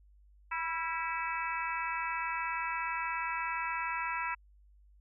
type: harmonic tone with a mistuned harmonic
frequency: 326.2 Hz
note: E4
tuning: 18 cents flat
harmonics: 3 / 4 / 5 / 6 / 7 / 8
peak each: -36 / -39 / -42 / -41 / -42 / -41 dBFS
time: 0.51-4.35 s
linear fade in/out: 10 ms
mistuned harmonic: 4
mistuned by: +48 cents
effects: added 50 Hz sine -58 dBFS peak until 5 s